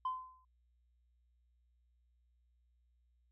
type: tone with exponential decay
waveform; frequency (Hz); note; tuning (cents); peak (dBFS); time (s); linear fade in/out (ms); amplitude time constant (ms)
sine; 1027; C6; -33; -30; 0.05-0.45; 5; 85
effects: tanh soft clip ceiling -31 dBFS + added 60 Hz sine -70 dBFS peak until 3.31 s